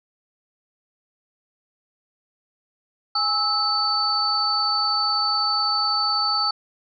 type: tone cluster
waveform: sine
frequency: 828 / 1301 / 4516 Hz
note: G#5 / E6 / C#8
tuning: -5 / -23 / +31 cents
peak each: -28 / -24 / -21 dBFS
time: 3.15-6.51 s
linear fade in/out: 5 ms
effects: none